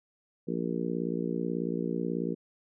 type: harmonic tone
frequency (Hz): 58.27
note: A#1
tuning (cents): 0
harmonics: 3 / 4 / 5 / 6 / 7 / 8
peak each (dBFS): -34 / -35 / -36 / -37 / -37 / -38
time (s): 0.47-2.35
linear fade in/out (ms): 20
effects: none